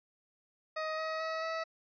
20% pulse tone with pitch steps, 628 / 634.9 / 641.9 / 649 Hz, D#5 / D#5 / E5 / E5, +16 / +35 / -46 / -27 cents, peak -29 dBFS, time 0.76-1.64 s, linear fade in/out 10 ms, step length 220 ms, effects resampled to 11025 Hz

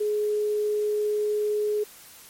sine tone, 420.4 Hz, G#4, 21 cents sharp, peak -22 dBFS, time 0-1.84 s, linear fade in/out 10 ms, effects white hiss -48 dBFS RMS until 2.29 s + MP3 64 kbps

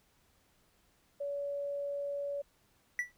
sine tone, 568 Hz, C#5, 42 cents sharp, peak -34 dBFS, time 1.2-2.42 s, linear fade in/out 10 ms
triangle tone with exponential decay, 1959 Hz, B6, 15 cents flat, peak -25 dBFS, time 2.99-3.12 s, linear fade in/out 1 ms, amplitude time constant 28 ms
effects pink hiss -70 dBFS RMS until 3.17 s

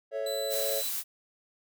triangle chord, A major, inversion none, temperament equal, 440 / 554.4 / 659.3 Hz, A4 / C#5 / E5, 0 / 0 / 0 cents, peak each -35 / -30 / -35 dBFS, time 0.11-0.83 s, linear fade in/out 50 ms
sawtooth tone, 3990 Hz, B7, 17 cents sharp, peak -33 dBFS, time 0.26-0.89 s, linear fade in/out 5 ms
blue noise, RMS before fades -33 dBFS, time 0.49-1.04 s, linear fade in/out 50 ms
effects none

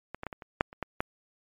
clicks, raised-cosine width 0.5 ms, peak -22 / -22 / -19 / -24 / -28 / -7 / -30 / -16 / -12 dBFS, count 9, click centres 0.146 / 0.234 / 0.267 / 0.328 / 0.422 / 0.609 / 0.729 / 0.827 / 1.005 s, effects MP3 64 kbps

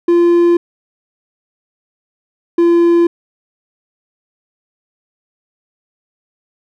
triangle tone pair in turn, 344.9 / 341.7 Hz, F4 / F4, -22 / -38 cents, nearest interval unison, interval 16 cents, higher first, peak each -5 dBFS, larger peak neither, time 0.08-0.57 / 2.58-3.07 s, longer neither, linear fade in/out 5 ms, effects none

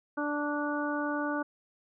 harmonic tone with a mistuned harmonic, 293.7 Hz, D4, in tune, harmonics 1 / 2 / 3 / 4 / 5, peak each -32 / -36 / -38 / -38 / -36 dBFS, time 0.17-1.43 s, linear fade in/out 10 ms, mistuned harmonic 4, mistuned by -17 cents, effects none

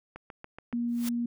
click train, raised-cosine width 0.5 ms, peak -27 dBFS, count 5, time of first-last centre 0.16-0.727 s, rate 7.05 Hz
sine tone, 237.6 Hz, A#3, 33 cents sharp, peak -27 dBFS, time 0.73-1.26 s, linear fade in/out 5 ms
white noise with exponential growth, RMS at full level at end -34 dBFS, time 0.88-1.09 s, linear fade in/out 5 ms, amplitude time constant 44 ms
effects none

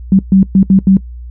sine tone bursts at uneven times, 191.7 Hz, G3, 38 cents flat, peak -3 dBFS, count 5, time 0.12-0.19 / 0.32-0.43 / 0.55-0.63 / 0.7-0.79 / 0.87-0.97 s, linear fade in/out 2 ms, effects noise-tail reverb RT60 0.1 s tail -20 dB re dry + added 60 Hz sine -25 dBFS peak until 1.3 s

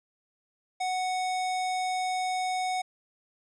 square tone, 740 Hz, F#5, in tune, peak -28 dBFS, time 0.8-2.82 s, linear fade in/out 10 ms, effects resampled to 22050 Hz

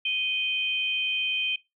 sine tone pair together, 2489 / 3126 Hz, D#7 / G7, 0 / -6 cents, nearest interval major third, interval 394 cents, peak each -27 dBFS, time 0.05-1.56 s, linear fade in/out 5 ms, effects noise-tail reverb RT60 0.2 s tail -20 dB re dry

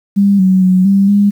sine tone with pitch steps, 199.8 / 187.5 / 184.9 / 196.8 / 202.9 Hz, G3 / F#3 / F#3 / G3 / G#3, +33 / +23 / -1 / +7 / -40 cents, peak -6 dBFS, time 0.16-1.31 s, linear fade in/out 20 ms, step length 230 ms, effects 7-bit

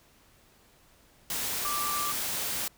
sine tone in noise, 1174.7 Hz, D6, in tune, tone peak -31 dBFS, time 1.65-2.12 s, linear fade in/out 2 ms, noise white, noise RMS -32 dBFS, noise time 1.3-2.68 s, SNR -2 dB, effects pink hiss -61 dBFS RMS until 2.77 s

